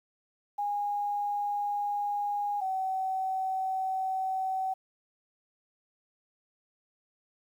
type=tone pair in turn; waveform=sine; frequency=820 / 759.5 Hz; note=G#5 / F#5; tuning=-22 / +45 cents; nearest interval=minor second; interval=133 cents; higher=first; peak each=-28 dBFS; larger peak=neither; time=0.58-2.61 / 2.61-4.74 s; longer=second; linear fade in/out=10 ms; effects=10-bit